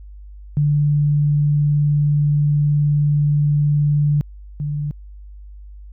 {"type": "tone pair in turn", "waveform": "sine", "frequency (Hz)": [146.83, 146.83], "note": ["D3", "D3"], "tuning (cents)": [0, 0], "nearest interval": "unison", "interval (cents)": 0, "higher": "neither", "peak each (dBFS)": [-13, -20], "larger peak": "first", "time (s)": [[0.57, 4.21], [4.6, 4.91]], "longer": "first", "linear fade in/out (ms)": 0, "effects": ["added 50 Hz sine -35 dBFS peak until 5.92 s"]}